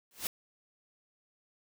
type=noise with exponential growth; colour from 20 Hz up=white; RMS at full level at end=-30 dBFS; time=0.11-0.27 s; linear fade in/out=1 ms; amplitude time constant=34 ms; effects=none